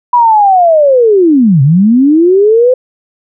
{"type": "linear two-way sweep", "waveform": "sine", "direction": "down then up", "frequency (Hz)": [987.8, 129.1, 517], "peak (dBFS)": -3, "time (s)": [0.13, 2.74], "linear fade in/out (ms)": 5, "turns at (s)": 1.62, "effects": []}